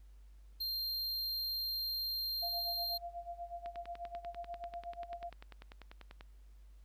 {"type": "tone", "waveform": "square", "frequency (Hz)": 4186, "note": "C8", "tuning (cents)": 0, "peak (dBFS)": -36, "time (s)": [0.6, 2.98], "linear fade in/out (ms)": 10}
{"type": "tone with tremolo", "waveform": "sine", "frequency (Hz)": 692, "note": "F5", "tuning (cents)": -16, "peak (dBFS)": -39, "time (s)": [2.42, 5.3], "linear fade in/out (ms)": 10, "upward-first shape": "sine", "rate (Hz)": 8.2, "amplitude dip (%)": 85}
{"type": "click train", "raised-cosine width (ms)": 0.3, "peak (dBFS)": -34, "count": 27, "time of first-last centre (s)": [3.66, 6.209], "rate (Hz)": 10.2}
{"effects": ["added 50 Hz sine -54 dBFS peak until 6.84 s", "pink hiss -75 dBFS RMS until 6.84 s"]}